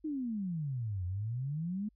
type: exponential two-way sweep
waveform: sine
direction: down then up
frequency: 320 to 87.31 to 217.9 Hz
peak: -33 dBFS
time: 0.04-1.89 s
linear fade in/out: 10 ms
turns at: 1.05 s
effects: added 50 Hz sine -66 dBFS peak until 1.95 s